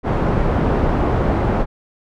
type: low-pass noise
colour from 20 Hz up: pink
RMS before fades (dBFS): -17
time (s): 0.03-1.66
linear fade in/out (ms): 50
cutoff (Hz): 940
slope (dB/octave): 12
effects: none